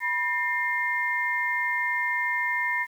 sine tone cluster, 976 / 1813 / 2112 Hz, B5 / A#6 / C7, -21 / -49 / +16 cents, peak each -30 / -27 / -28 dBFS, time 0-2.87 s, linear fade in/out 50 ms, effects 9-bit

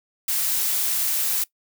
blue noise, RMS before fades -23 dBFS, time 0.28-1.44 s, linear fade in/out 5 ms, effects noise-tail reverb RT60 0.1 s tail -20 dB re dry

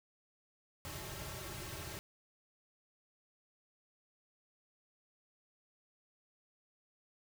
pink noise with comb filter, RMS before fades -45 dBFS, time 0.85-1.99 s, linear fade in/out 0 ms, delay 4.1 ms, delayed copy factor -1, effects none

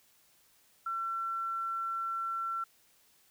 sine tone, 1350 Hz, E6, 41 cents sharp, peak -32 dBFS, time 0.86-2.64 s, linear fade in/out 5 ms, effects white hiss -66 dBFS RMS until 3.3 s

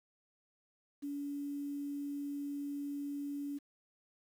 sine tone with quantisation, 285.2 Hz, C#4, 49 cents sharp, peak -37 dBFS, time 1.02-3.59 s, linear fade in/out 20 ms, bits 10, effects none

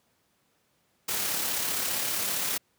white noise with amplitude modulation, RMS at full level -28 dBFS, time 1.08-2.58 s, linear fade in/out 10 ms, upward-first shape sine, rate 35.1 Hz, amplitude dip 30%, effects pink hiss -70 dBFS RMS until 2.78 s + high-pass 100 Hz 12 dB/octave

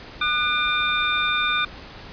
sine tone cluster, 1210 / 1477 / 2392 / 3610 Hz, D#6 / F#6 / D7 / A7, -49 / -3 / +31 / +44 cents, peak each -25 dBFS, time 0.21-1.65 s, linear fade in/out 5 ms, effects pink hiss -40 dBFS RMS until 2.12 s + resampled to 11025 Hz

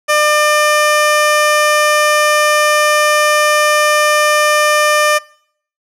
15% pulse tone, 600 Hz, D5, 37 cents sharp, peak -3 dBFS, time 0.08-5.19 s, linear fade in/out 20 ms, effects noise-tail reverb RT60 0.6 s tail -22 dB re dry + low-pass 12000 Hz 12 dB/octave

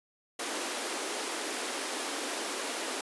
pink high-pass noise, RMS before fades -35 dBFS, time 0.39-3.01 s, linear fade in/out 5 ms, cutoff 260 Hz, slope 48 dB/octave, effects resampled to 24000 Hz

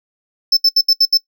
triangle tone bursts, 5274 Hz, E8, in tune, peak -7 dBFS, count 6, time 0.52-1.174 s, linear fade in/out 5 ms, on 49 ms, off 72 ms, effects noise-tail reverb RT60 0.1 s tail -20 dB re dry

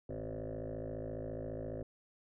sine tone with frequency modulation, 320.2 Hz, D#4, 50 cents sharp, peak -37 dBFS, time 0.09-1.83 s, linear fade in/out 5 ms, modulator 54.6 Hz, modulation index 5.3, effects tanh soft clip ceiling -36 dBFS

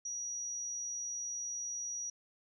sine tone, 5790 Hz, F#8, 38 cents flat, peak -37 dBFS, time 0.05-2.1 s, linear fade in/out 5 ms, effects none

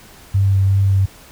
sine tone with vibrato, 97.4 Hz, G2, 11 cents flat, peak -11 dBFS, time 0.34-1.06 s, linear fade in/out 10 ms, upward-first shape sine, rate 2.7 Hz, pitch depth 14 cents each way, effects pink hiss -43 dBFS RMS until 1.31 s

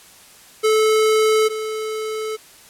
square tone pair in turn, 434.9 / 434.9 Hz, A4 / A4, -20 / -20 cents, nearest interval unison, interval 0 cents, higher neither, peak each -14 / -24 dBFS, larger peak first, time 0.63-1.49 / 1.49-2.37 s, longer second, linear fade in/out 20 ms, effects white hiss -46 dBFS RMS until 2.69 s + low-pass 12000 Hz 12 dB/octave

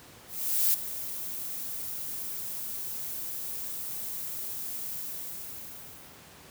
violet noise with ADSR envelope, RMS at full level -23 dBFS, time 0.27-6.24 s, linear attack 470 ms, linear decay 4 ms, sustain -13 dB, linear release 1300 ms, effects pink hiss -51 dBFS RMS until 6.5 s + high-pass 80 Hz 12 dB/octave

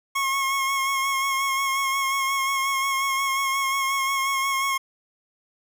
25% pulse tone with vibrato, 1087 Hz, C#6, 34 cents flat, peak -18 dBFS, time 0.15-4.78 s, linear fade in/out 10 ms, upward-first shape sine, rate 5.6 Hz, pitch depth 25 cents each way, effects none

